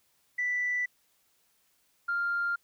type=tone pair in turn; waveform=sine; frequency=1975.5 / 1396.9 Hz; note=B6 / F6; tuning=0 / 0 cents; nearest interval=tritone; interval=600 cents; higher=first; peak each=-26 dBFS; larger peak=neither; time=0.38-0.86 / 2.08-2.56 s; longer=neither; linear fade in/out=10 ms; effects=tanh soft clip ceiling -22 dBFS + white hiss -70 dBFS RMS until 2.63 s